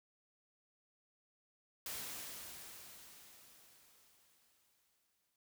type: noise with exponential decay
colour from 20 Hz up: white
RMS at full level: -43 dBFS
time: 1.86-5.36 s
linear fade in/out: 1 ms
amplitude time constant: 760 ms
effects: none